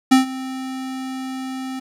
square tone with ADSR envelope, 261.6 Hz, C4, in tune, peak -8 dBFS, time 0.11-1.8 s, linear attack 12 ms, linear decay 130 ms, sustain -19 dB, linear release 12 ms, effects low-pass 11000 Hz 12 dB/octave + 8-bit

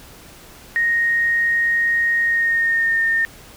sine tone with pitch glide, 1864.7 to 1823.2 Hz, A#6 to A#6, 0 to -39 cents, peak -15 dBFS, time 0.76-3.25 s, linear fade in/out 0 ms, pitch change -39 cents, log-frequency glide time 2.22-3.01 s, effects pink hiss -43 dBFS RMS until 3.56 s

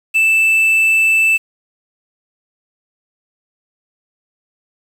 triangle tone with quantisation, 2643 Hz, E7, 4 cents sharp, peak -8 dBFS, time 0.14-1.38 s, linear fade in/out 20 ms, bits 6, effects none

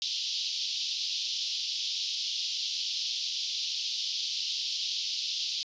white band-pass noise, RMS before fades -33 dBFS, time 0.02-5.63 s, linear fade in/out 0 ms, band 3000 to 5400 Hz, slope 48 dB/octave, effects resampled to 16000 Hz

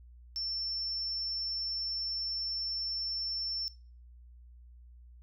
sine tone, 5390 Hz, E8, 38 cents sharp, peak -33 dBFS, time 0.36-3.68 s, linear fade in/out 0 ms, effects noise-tail reverb RT60 0.4 s tail -20 dB re dry + added 60 Hz sine -51 dBFS peak until 5.22 s

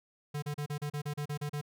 square tone bursts, 146.83 Hz, D3, in tune, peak -34 dBFS, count 11, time 0.34-1.614 s, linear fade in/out 10 ms, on 84 ms, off 35 ms, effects none

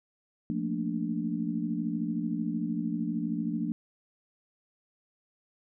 sine chord, Bb major seventh, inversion second, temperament equal, 174.61 / 220 / 233.1 / 293.7 Hz, F3 / A3 / Bb3 / D4, 0 / 0 / 0 / 0 cents, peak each -34 dBFS, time 0.5-3.72 s, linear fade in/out 0 ms, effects none

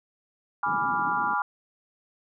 sine chord, G# diminished seventh, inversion none, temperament equal, 830.6 / 987.8 / 1174.7 / 1396.9 Hz, G#5 / B5 / D6 / F6, 0 / 0 / 0 / 0 cents, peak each -29 dBFS, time 0.63-1.42 s, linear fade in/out 2 ms
white band-pass noise, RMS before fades -40 dBFS, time 0.66-1.34 s, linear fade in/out 5 ms, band 130 to 320 Hz, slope 24 dB/octave
effects none

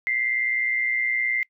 sine tone pair together, 1975.5 / 2095 Hz, B6 / C7, 0 / +2 cents, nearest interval minor second, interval 102 cents, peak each -29 / -22 dBFS, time 0.07-1.43 s, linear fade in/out 0 ms, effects noise-tail reverb RT60 0.1 s tail -24 dB re dry

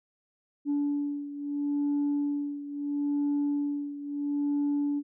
sine beating tone pair, 288 / 288.75 Hz, D4 / D4, -34 / -29 cents, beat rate 0.75 Hz, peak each -27 / -31 dBFS, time 0.65-5.03 s, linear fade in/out 50 ms, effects tanh soft clip ceiling -22 dBFS

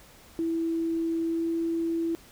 sine tone with pitch glide, 329.6 to 331.7 Hz, E4 to E4, 0 to +11 cents, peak -25 dBFS, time 0.39-2.15 s, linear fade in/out 0 ms, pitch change +11 cents, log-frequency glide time 1.22-1.49 s, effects pink hiss -53 dBFS RMS until 2.31 s

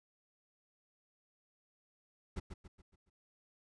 brown noise with echo, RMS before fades -39 dBFS, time 2.36-2.4 s, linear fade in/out 10 ms, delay 140 ms, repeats 5, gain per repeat -7 dB, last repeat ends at 3.1 s, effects resampled to 22050 Hz

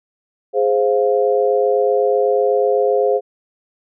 sine chord, F minor, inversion first, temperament equal, 415.3 / 523.3 / 698.5 Hz, Ab4 / C5 / F5, 0 / 0 / 0 cents, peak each -16 / -16 / -21 dBFS, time 0.53-3.21 s, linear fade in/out 50 ms, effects none

